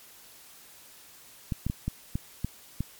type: clicks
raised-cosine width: 5 ms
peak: -16 dBFS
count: 7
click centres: 1.522 / 1.666 / 1.699 / 1.88 / 2.155 / 2.446 / 2.806 s
effects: white hiss -52 dBFS RMS until 2.99 s + MP3 96 kbps